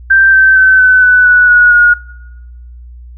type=tone with pitch steps; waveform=sine; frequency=1568 / 1549.1 / 1530.4 / 1512 / 1493.7 / 1475.7 / 1457.9 / 1440.4 Hz; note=G6 / G6 / G6 / F#6 / F#6 / F#6 / F#6 / F#6; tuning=0 / -21 / -42 / +37 / +16 / -5 / -26 / -47 cents; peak=-3 dBFS; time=0.1-1.94 s; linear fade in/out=10 ms; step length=230 ms; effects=noise-tail reverb RT60 1.0 s tail -23 dB re dry + added 60 Hz sine -29 dBFS peak until 3.17 s